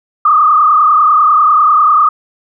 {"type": "tone with frequency modulation", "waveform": "sine", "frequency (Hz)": 1216, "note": "D#6", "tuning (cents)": -40, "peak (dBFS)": -5, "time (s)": [0.25, 2.09], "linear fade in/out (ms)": 5, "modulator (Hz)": 30.1, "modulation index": 1.8, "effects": []}